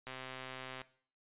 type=click train; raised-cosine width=0.3 ms; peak=-28 dBFS; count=98; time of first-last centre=0.07-0.816 s; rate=130 Hz; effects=noise-tail reverb RT60 0.5 s tail -18 dB re dry + resampled to 8000 Hz